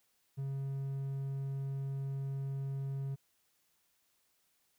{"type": "tone", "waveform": "triangle", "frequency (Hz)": 136.7, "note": "C#3", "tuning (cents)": -24, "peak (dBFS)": -33, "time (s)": [0.37, 3.16], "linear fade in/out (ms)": 20, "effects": ["white hiss -75 dBFS RMS until 4.78 s"]}